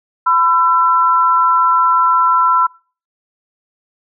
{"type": "tone pair together", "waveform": "sine", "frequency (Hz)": [1006, 1342.8], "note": ["B5", "E6"], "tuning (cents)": [32, 32], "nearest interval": "perfect fourth", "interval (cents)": 500, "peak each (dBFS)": -12, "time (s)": [0.26, 2.67], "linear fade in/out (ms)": 10, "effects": ["noise-tail reverb RT60 0.4 s tail -26 dB re dry"]}